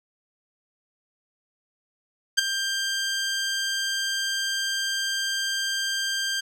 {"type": "tone with ADSR envelope", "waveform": "15% pulse", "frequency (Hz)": 1585, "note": "G6", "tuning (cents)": 19, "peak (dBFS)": -7, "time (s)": [2.37, 6.41], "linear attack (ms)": 18, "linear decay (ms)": 11, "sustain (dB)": -11, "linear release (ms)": 14, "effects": ["low-pass 11000 Hz 12 dB/octave"]}